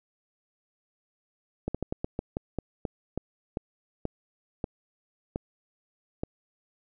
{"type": "slowing click train", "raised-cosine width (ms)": 2, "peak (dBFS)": -16, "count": 15, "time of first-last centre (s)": [1.68, 6.235], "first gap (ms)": 66, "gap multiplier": 1.22, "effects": []}